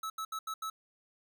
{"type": "tone bursts at uneven times", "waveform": "square", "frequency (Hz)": 1300, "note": "E6", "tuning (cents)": -24, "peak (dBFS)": -36, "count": 5, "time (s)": [[0.03, 0.1], [0.18, 0.25], [0.32, 0.39], [0.47, 0.54], [0.62, 0.7]], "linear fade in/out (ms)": 5, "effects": []}